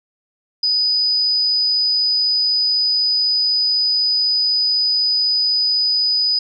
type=tone; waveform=sine; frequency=4978 Hz; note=D#8; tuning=in tune; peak=-14 dBFS; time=0.63-6.39 s; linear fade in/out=5 ms; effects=none